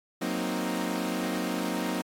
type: chord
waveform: sawtooth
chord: C half-diminished seventh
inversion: second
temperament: equal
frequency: 185 / 233.1 / 261.6 / 311.1 Hz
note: Gb3 / Bb3 / C4 / Eb4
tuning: 0 / 0 / 0 / 0 cents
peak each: -30 dBFS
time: 0.21-2.02 s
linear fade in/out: 10 ms
effects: AAC 64 kbps